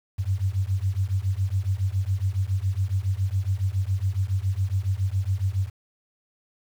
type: beating tone pair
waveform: sine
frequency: 92.5 / 99.7 Hz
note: F#2 / G2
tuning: 0 / +30 cents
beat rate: 7.2 Hz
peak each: -25 dBFS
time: 0.18-5.7 s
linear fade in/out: 20 ms
effects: 8-bit